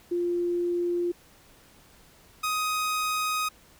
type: tone pair in turn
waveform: sine / sawtooth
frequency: 349.2 / 1253.1 Hz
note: F4 / D#6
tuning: 0 / +12 cents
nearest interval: octave + minor seventh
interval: 2212 cents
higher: second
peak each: -24 / -22 dBFS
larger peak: second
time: 0.11-1.12 / 2.43-3.49 s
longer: second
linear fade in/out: 10 ms
effects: pink hiss -56 dBFS RMS until 3.79 s